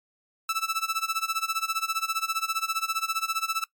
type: tone with tremolo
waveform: sawtooth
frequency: 1318.5 Hz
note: E6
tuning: in tune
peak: -19 dBFS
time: 0.49-3.64 s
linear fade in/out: 2 ms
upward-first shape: sine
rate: 15 Hz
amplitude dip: 90%
effects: noise-tail reverb RT60 0.1 s tail -22 dB re dry + MP3 96 kbps